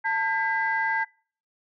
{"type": "tone cluster", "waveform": "sine", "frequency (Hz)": [891, 1608, 1996], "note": ["A5", "G6", "B6"], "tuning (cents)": [22, 44, 18], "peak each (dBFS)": [-26, -26, -29], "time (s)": [0.04, 1.05], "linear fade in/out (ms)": 20, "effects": ["noise-tail reverb RT60 0.5 s tail -26 dB re dry", "tanh soft clip ceiling -13 dBFS"]}